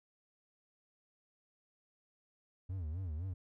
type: tone with vibrato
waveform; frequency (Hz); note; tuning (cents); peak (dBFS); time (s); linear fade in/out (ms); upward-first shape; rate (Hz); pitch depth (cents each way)
triangle; 85.1; F2; -44; -35; 2.69-3.34; 10; sine; 3.9; 220
effects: none